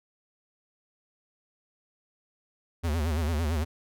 square tone with vibrato, 79 Hz, D#2, 27 cents sharp, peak -26 dBFS, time 2.83-3.65 s, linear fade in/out 20 ms, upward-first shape sine, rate 8.9 Hz, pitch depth 140 cents each way, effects none

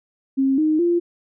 sine tone with pitch steps, 268.8 / 310 / 345.6 Hz, C4 / D#4 / F4, +47 / -6 / -18 cents, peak -15 dBFS, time 0.37-1 s, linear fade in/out 20 ms, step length 210 ms, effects none

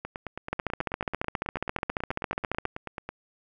two click trains, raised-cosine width 0.5 ms, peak -12 / -19 dBFS, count 32 / 29, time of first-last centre 0.53-2.653 / 0.05-3.09 s, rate 14.6 / 9.21 Hz, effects none

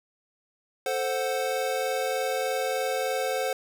square chord, F# diminished, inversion first, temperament equal, 440 / 523.3 / 740 Hz, A4 / C5 / F#5, 0 / 0 / 0 cents, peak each -33 / -29 / -32 dBFS, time 0.86-3.53 s, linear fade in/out 2 ms, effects none

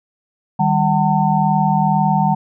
sine tone cluster, 155.4 / 197.5 / 755 / 902 Hz, D#3 / G3 / F#5 / A5, -2 / +13 / +35 / +43 cents, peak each -18 dBFS, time 0.59-2.35 s, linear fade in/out 10 ms, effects none

